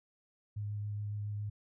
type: tone with vibrato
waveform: sine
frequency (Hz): 103.83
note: G#2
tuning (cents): 0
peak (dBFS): -35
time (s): 0.56-1.5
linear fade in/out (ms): 10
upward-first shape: sine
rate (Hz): 7.2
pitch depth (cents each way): 12
effects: none